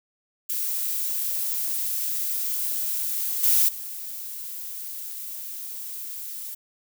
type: noise with level steps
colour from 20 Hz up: violet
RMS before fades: -27 / -19 / -35 dBFS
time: 0.49-6.55 s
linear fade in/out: 10 ms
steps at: 3.43 / 3.68 s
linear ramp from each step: 10 ms
effects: none